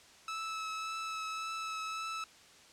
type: tone with vibrato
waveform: sawtooth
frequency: 1305 Hz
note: E6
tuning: 18 cents flat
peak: -33 dBFS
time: 0.28-2.24 s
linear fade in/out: 2 ms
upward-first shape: triangle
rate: 1.8 Hz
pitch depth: 15 cents each way
effects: white hiss -58 dBFS RMS until 2.72 s + low-pass 7000 Hz 12 dB/octave